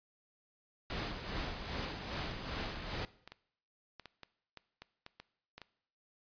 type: noise with tremolo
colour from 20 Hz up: pink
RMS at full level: -38 dBFS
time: 0.9-3.05 s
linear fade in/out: 0 ms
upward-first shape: sine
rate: 2.5 Hz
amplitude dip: 50%
type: clicks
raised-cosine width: 0.2 ms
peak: -30 dBFS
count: 12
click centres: 2.758 / 3.276 / 3.32 / 3.997 / 4.057 / 4.233 / 4.573 / 4.82 / 5.064 / 5.2 / 5.58 / 5.617 s
effects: noise-tail reverb RT60 0.7 s tail -19 dB re dry + resampled to 11025 Hz